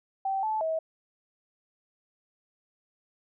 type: tone with pitch steps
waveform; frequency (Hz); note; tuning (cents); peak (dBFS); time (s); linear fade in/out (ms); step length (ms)
sine; 775 / 869 / 642; G5 / A5 / E5; -20 / -22 / -46; -26; 0.25-0.79; 5; 180
effects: none